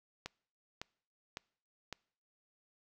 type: click train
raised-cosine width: 0.2 ms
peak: -23 dBFS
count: 4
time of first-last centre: 0.26-1.927 s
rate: 1.8 Hz
effects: noise-tail reverb RT60 0.6 s tail -26 dB re dry